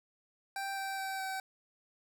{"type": "tone with pitch steps", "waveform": "25% pulse", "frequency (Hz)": [784, 778.1, 772.3, 766.5], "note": ["G5", "G5", "G5", "G5"], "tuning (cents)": [0, -13, -26, -39], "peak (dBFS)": -32, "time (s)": [0.56, 1.4], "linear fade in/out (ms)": 2, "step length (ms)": 210, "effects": []}